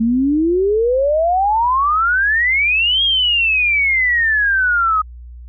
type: exponential two-way sweep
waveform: sine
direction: up then down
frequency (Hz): 220 to 3288 to 1247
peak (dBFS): -12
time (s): 0-5.02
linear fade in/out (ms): 10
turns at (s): 3.03
effects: added 60 Hz sine -32 dBFS peak until 5.48 s